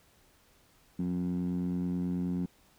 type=tone with band-pass filter; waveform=15% pulse; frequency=89.3 Hz; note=F2; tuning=39 cents sharp; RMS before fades=-32 dBFS; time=0.99-2.46 s; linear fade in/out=5 ms; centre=210 Hz; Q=5.3; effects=pink hiss -64 dBFS RMS until 2.78 s